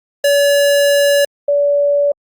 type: tone pair in turn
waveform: square / sine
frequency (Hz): 570 / 574.3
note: C#5 / D5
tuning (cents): +48 / -39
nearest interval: unison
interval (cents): 13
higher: second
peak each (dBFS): -10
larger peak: neither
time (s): 0.24-1.25 / 1.48-2.12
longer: first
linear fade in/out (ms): 5
effects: Opus 48 kbps